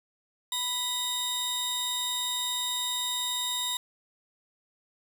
sawtooth tone pair together, 987.8 / 3725 Hz, B5 / A#7, 0 / -2 cents, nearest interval octave + major seventh, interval 2298 cents, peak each -33 / -26 dBFS, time 0.52-3.77 s, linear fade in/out 2 ms, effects none

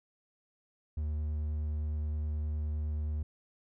triangle tone, 75.8 Hz, D#2, 45 cents flat, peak -29 dBFS, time 0.97-3.23 s, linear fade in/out 5 ms, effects none

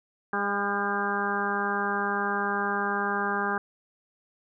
harmonic tone with a mistuned harmonic, 202.2 Hz, G#3, 46 cents flat, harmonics 1 / 2 / 3 / 4 / 5 / 6 / 7 / 8, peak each -34 / -33 / -42 / -32 / -35 / -32 / -35 / -31 dBFS, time 0.33-3.58 s, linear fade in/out 2 ms, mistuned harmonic 8, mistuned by -23 cents, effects none

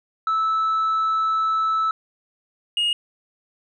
sine tone pair in turn, 1310 / 2862 Hz, E6 / F7, -11 / +42 cents, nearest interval octave + major second, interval 1353 cents, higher second, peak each -16 dBFS, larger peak neither, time 0.27-1.91 / 2.77-2.93 s, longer first, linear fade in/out 2 ms, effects tanh soft clip ceiling -17 dBFS

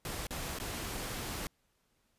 pink noise with dropouts, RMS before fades -39 dBFS, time 0.05-1.47 s, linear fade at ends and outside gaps 1 ms, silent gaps 0.269-0.307 / 0.587-0.599 s, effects pink hiss -75 dBFS RMS until 2.18 s + resampled to 32000 Hz

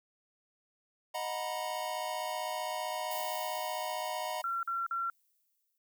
square chord, B major seventh, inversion first, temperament equal with one note detuned, 622.3 / 730.6 / 932.3 / 987.8 Hz, D#5 / F#5 / A#5 / B5, 0 / -22 / 0 / 0 cents, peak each -40 / -40 / -42 / -41 dBFS, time 1.14-4.42 s, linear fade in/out 10 ms
violet noise with exponential decay, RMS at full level -41 dBFS, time 3.11-5.78 s, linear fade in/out 1 ms, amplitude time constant 580 ms
sine tone bursts, 1364 Hz, F6, 41 cents flat, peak -31 dBFS, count 3, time 4.44-5.1 s, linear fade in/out 2 ms, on 190 ms, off 45 ms
effects none

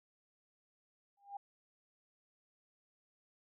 sine tone with exponential growth, 803 Hz, G5, 41 cents sharp, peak -38 dBFS, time 1.17-1.37 s, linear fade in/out 5 ms, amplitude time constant 43 ms, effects none

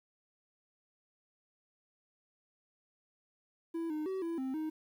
triangle tone with pitch steps, 331.5 / 306.4 / 380.3 / 333.9 / 263.2 / 312.5 Hz, E4 / D#4 / F#4 / E4 / C4 / D#4, +10 / -27 / +48 / +22 / +10 / +8 cents, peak -32 dBFS, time 3.74-4.7 s, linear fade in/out 10 ms, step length 160 ms, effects 11-bit

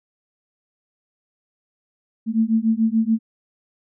sine beating tone pair, 220 / 226.9 Hz, A3 / A#3, 0 / -47 cents, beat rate 6.9 Hz, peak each -19 dBFS, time 2.26-3.19 s, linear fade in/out 50 ms, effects none

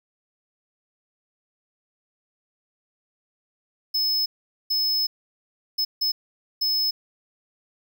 square tone bursts at uneven times, 5200 Hz, E8, 24 cents flat, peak -21 dBFS, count 5, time 3.94-4.26 / 4.7-5.07 / 5.78-5.85 / 6.01-6.12 / 6.61-6.91 s, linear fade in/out 10 ms, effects none

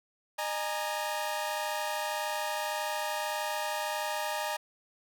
sawtooth chord, D# suspended fourth, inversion none, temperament equal with one note detuned, 610.5 / 830.6 / 932.3 Hz, D#5 / G#5 / A#5, -33 / 0 / 0 cents, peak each -32 dBFS, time 0.38-4.57 s, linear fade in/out 10 ms, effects none

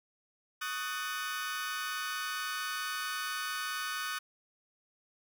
sawtooth chord, D# half-diminished seventh, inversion third, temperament just, 1120.1 / 1244.5 / 1493.4 / 1792.1 Hz, C#6 / D#6 / F#6 / A6, +18 / 0 / +16 / +31 cents, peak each -40 / -35 / -34 / -40 dBFS, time 0.61-4.19 s, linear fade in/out 10 ms, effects none

